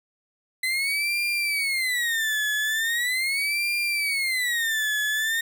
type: tone with vibrato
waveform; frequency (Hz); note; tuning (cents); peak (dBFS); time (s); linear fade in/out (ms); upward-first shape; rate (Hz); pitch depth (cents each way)
35% pulse; 2022; B6; +40; -21; 0.63-5.41; 5; sine; 0.4; 290
effects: none